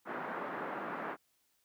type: band-pass noise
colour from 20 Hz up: white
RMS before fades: -40 dBFS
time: 0.05-1.17 s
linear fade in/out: 50 ms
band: 190 to 1500 Hz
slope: 24 dB/octave
effects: white hiss -75 dBFS RMS until 1.64 s